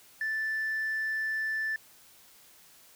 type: tone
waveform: sine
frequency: 1760 Hz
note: A6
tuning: in tune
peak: -27 dBFS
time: 0.21-1.76 s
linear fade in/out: 2 ms
effects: tanh soft clip ceiling -26 dBFS + white hiss -57 dBFS RMS until 2.95 s